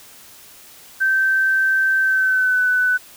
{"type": "tone with pitch glide", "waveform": "sine", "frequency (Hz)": [1553, 1498.4], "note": ["G6", "F#6"], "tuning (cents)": [-17, 21], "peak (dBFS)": -14, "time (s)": [1, 2.98], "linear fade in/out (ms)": 20, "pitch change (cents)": -62, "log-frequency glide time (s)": [2.01, 2.63], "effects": ["white hiss -44 dBFS RMS until 3.16 s"]}